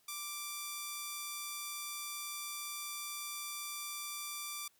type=tone; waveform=5% pulse; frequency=1174.7 Hz; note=D6; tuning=in tune; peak=-28 dBFS; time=0.08-4.68 s; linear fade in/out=5 ms; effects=white hiss -71 dBFS RMS until 4.79 s